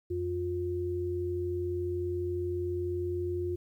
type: tone pair together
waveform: sine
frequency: 88.8 / 354.7 Hz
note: F2 / F4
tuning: +29 / +27 cents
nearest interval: 2 octaves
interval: 2398 cents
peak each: -35 / -31 dBFS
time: 0.1-3.56 s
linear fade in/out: 10 ms
effects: 11-bit